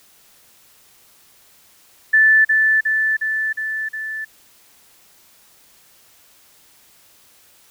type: tone with echo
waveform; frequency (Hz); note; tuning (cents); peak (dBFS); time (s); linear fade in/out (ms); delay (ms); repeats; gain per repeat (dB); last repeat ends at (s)
sine; 1755; A6; -5; -9; 2.13-2.45; 10; 360; 5; -3; 4.25
effects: white hiss -52 dBFS RMS until 7.7 s